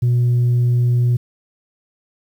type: tone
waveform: sine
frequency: 121.7 Hz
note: B2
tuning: 25 cents flat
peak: -10 dBFS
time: 0.02-1.17 s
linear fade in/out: 10 ms
effects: tanh soft clip ceiling -11 dBFS + 8-bit